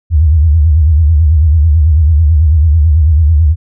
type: tone with vibrato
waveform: sine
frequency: 77.78 Hz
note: D#2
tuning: in tune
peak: -4 dBFS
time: 0.1-3.56 s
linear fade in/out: 50 ms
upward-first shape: sine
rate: 9.1 Hz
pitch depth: 150 cents each way
effects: none